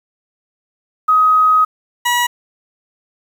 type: tone pair in turn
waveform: sine / 20% pulse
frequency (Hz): 1260 / 966.8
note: D#6 / B5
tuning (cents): +21 / -37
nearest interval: perfect fourth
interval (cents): 458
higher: first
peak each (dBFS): -8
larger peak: neither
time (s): 1.08-1.65 / 2.05-2.27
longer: first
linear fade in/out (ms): 10
effects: 7-bit